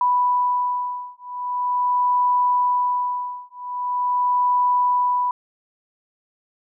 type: beating tone pair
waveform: sine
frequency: 987.8 / 988.23 Hz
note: B5 / B5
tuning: 0 / +1 cents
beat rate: 0.43 Hz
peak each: -21 dBFS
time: 0.01-5.31 s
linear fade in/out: 2 ms
effects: none